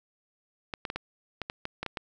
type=clicks; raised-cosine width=0.3 ms; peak=-17 dBFS; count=10; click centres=0.738 / 0.852 / 0.901 / 0.96 / 1.417 / 1.499 / 1.654 / 1.83 / 1.863 / 1.972 s; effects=none